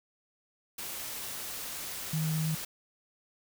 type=tone in noise; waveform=sine; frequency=157.6 Hz; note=D#3; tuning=23 cents sharp; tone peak=-28 dBFS; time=2.13-2.55 s; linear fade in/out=5 ms; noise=white; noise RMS=-39 dBFS; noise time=0.78-2.65 s; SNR=+8 dB; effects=none